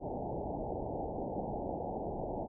white low-pass noise, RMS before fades -38 dBFS, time 0-2.48 s, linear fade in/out 50 ms, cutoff 860 Hz, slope 96 dB/octave, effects none

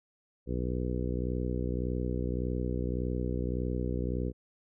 harmonic tone, 61.74 Hz, B1, in tune, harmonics 1 / 2 / 3 / 4 / 5 / 6 / 7 / 8, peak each -33 / -36 / -38 / -39 / -40 / -41 / -41 / -42 dBFS, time 0.46-4.33 s, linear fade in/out 50 ms, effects none

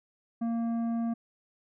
sine tone with tanh clipping, 231.2 Hz, A#3, 14 cents flat, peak -29 dBFS, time 0.41-1.14 s, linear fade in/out 10 ms, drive 9 dB, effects none

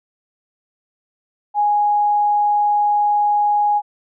sine tone, 829 Hz, G#5, 3 cents flat, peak -13 dBFS, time 1.54-3.82 s, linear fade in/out 50 ms, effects none

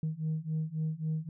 sine beating tone pair, 155.4 / 159.1 Hz, D#3 / D#3, -2 / +39 cents, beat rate 3.7 Hz, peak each -33 / -32 dBFS, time 0.03-1.29 s, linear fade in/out 2 ms, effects tanh soft clip ceiling -26 dBFS

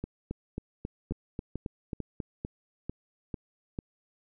two click trains, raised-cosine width 3 ms, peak -21 / -21 dBFS, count 9 / 7, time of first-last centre 0.04-2.202 / 1.11-3.789 s, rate 3.7 / 2.24 Hz, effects none

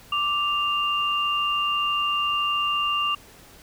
sine tone pair together, 1174.7 / 2794 Hz, D6 / F7, 0 / 0 cents, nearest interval octave + minor third, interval 1500 cents, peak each -24 dBFS, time 0.12-3.15 s, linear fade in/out 5 ms, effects pink hiss -49 dBFS RMS until 3.62 s

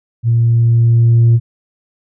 sine tone with level ramp, 116.54 Hz, A#2, in tune, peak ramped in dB -8 to -3 dBFS, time 0.23-1.4 s, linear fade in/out 50 ms, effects tanh soft clip ceiling -4 dBFS

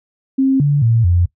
sine tone with pitch steps, 267.3 / 144.2 / 114.9 / 87.6 Hz, C4 / D3 / A#2 / F2, +37 / -31 / -25 / +6 cents, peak -10 dBFS, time 0.38-1.26 s, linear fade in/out 10 ms, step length 220 ms, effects noise-tail reverb RT60 0.1 s tail -19 dB re dry

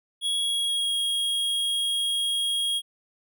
square tone with pitch glide, 3330 to 3278 Hz, G#7 to G#7, +4 to -23 cents, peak -24 dBFS, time 0.21-2.82 s, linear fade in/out 50 ms, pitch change -27 cents, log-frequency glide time 0.39-0.98 s, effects none

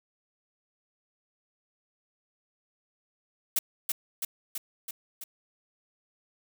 blue noise with echo, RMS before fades -25 dBFS, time 3.56-3.59 s, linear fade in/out 5 ms, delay 330 ms, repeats 5, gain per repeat -3 dB, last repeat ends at 5.24 s, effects none

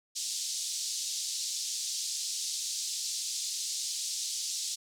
white band-pass noise, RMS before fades -35 dBFS, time 0.15-4.76 s, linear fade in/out 20 ms, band 4000 to 7600 Hz, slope 24 dB/octave, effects none

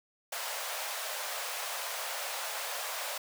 pink high-pass noise, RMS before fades -37 dBFS, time 0.32-3.18 s, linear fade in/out 5 ms, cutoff 540 Hz, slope 48 dB/octave, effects none

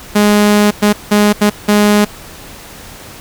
sawtooth tone bursts at uneven times, 207.7 Hz, G#3, in tune, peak -3 dBFS, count 5, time 0.15-0.71 / 0.82-0.93 / 1.11-1.33 / 1.41-1.5 / 1.68-2.05 s, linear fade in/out 10 ms, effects pink hiss -33 dBFS RMS until 3.2 s

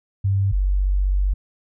sine tone pair in turn, 98 / 47.74 Hz, G2 / G1, 0 / -45 cents, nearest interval octave, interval 1245 cents, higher first, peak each -16 dBFS, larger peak neither, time 0.24-0.52 / 0.52-1.34 s, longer second, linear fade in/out 10 ms, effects none

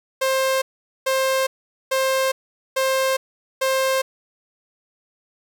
sawtooth tone bursts, 529 Hz, C5, 19 cents sharp, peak -14 dBFS, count 5, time 0.21-4.02 s, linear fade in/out 10 ms, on 410 ms, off 440 ms, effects none

